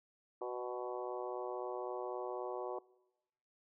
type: harmonic tone with a mistuned harmonic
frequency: 123.9 Hz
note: B2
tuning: 6 cents sharp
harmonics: 3 / 4 / 5 / 6 / 7 / 8 / 9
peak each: -42 / -44 / -46 / -48 / -49 / -50 / -51 dBFS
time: 0.41-2.79 s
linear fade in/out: 5 ms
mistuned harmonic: 5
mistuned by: -21 cents
effects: noise-tail reverb RT60 1.0 s tail -23 dB re dry